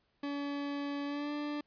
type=tone with pitch glide; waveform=40% pulse; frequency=284.8 to 294.3 Hz; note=C#4 to D4; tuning=+47 to +4 cents; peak=-34 dBFS; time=0.23-1.61 s; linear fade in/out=5 ms; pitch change=+57 cents; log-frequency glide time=1.05-1.32 s; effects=pink hiss -75 dBFS RMS until 1.66 s + resampled to 11025 Hz